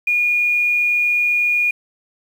sine tone, 2438 Hz, D#7, 36 cents flat, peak -14 dBFS, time 0.07-1.71 s, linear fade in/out 5 ms, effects 7-bit

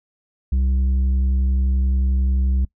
sine tone with tanh clipping, 65.1 Hz, C2, 8 cents flat, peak -17 dBFS, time 0.52-2.65 s, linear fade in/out 5 ms, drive 6 dB, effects noise-tail reverb RT60 0.1 s tail -21 dB re dry

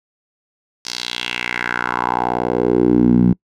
10% pulse tone with band-pass filter sweep, 60.6 Hz, B1, 32 cents flat, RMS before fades -17 dBFS, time 0.85-3.33 s, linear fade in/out 5 ms, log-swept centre 5200 to 180 Hz, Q 3, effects noise-tail reverb RT60 0.1 s tail -26 dB re dry

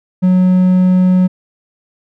triangle tone, 183.6 Hz, F#3, 13 cents flat, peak -5 dBFS, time 0.22-1.28 s, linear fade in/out 20 ms, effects none

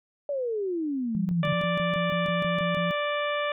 sine exponential sweep, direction down, 587.3 to 140 Hz, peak -26 dBFS, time 0.29-1.53 s, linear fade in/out 2 ms
sine tone bursts, 172.6 Hz, F3, 20 cents flat, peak -27 dBFS, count 11, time 1.15-2.91 s, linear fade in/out 0 ms, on 140 ms, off 22 ms
harmonic tone, 587 Hz, D5, 1 cent flat, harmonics 1 / 2 / 3 / 4 / 5 / 6, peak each -28 / -31 / -34 / -35 / -39 / -40 dBFS, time 1.43-3.52 s, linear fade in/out 2 ms
effects none

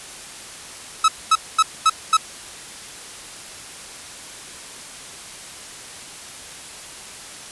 45% pulse tone bursts, 1293 Hz, E6, 34 cents flat, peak -11 dBFS, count 5, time 1.04-2.17 s, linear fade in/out 5 ms, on 42 ms, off 230 ms, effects white hiss -37 dBFS RMS until 7.51 s + resampled to 24000 Hz

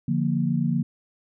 sine chord, Bb major, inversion first, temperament equal, 146.83 / 174.61 / 233.1 Hz, D3 / F3 / Bb3, 0 / 0 / 0 cents, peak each -25 dBFS, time 0.08-0.83 s, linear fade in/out 5 ms, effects none

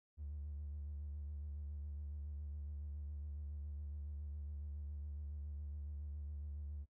triangle tone with vibrato, 73.1 Hz, D2, 7 cents flat, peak -40 dBFS, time 0.17-6.86 s, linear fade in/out 50 ms, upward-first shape sine, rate 7.2 Hz, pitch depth 48 cents each way, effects noise-tail reverb RT60 0.1 s tail -22 dB re dry + tanh soft clip ceiling -39 dBFS

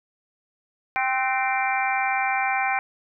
harmonic tone with a mistuned harmonic, 261.6 Hz, C4, in tune, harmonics 3 / 4 / 5 / 6 / 7 / 8 / 9, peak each -24 / -31 / -35 / -30 / -33 / -32 / -27 dBFS, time 0.96-2.79 s, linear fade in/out 0 ms, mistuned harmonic 6, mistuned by -46 cents, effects none

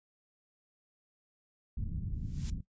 pink low-pass noise, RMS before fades -37 dBFS, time 1.77-2.61 s, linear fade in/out 5 ms, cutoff 190 Hz, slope 24 dB/octave
blue noise with exponential growth, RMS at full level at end -40 dBFS, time 2.14-2.5 s, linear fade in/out 1 ms, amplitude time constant 78 ms
effects noise-tail reverb RT60 0.1 s tail -17 dB re dry + resampled to 16000 Hz

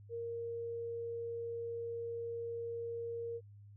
sine tone, 466.2 Hz, A#4, in tune, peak -38 dBFS, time 0.09-3.41 s, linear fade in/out 50 ms, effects added 102 Hz sine -53 dBFS peak until 3.76 s

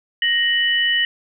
sine tone pair together, 1872.2 / 2972 Hz, A#6 / F#7, +7 / +7 cents, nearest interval minor sixth, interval 800 cents, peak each -18 dBFS, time 0.22-1.05 s, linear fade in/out 2 ms, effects none

